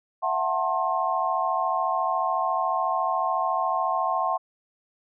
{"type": "chord", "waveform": "sine", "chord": "F# half-diminished seventh", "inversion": "third", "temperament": "just", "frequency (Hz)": [666, 740, 888, 1065.6], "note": ["E5", "F#5", "A5", "C6"], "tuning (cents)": [18, 0, 16, 31], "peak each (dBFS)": [-29, -27, -30, -26], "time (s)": [0.22, 4.38], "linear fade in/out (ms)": 20, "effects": []}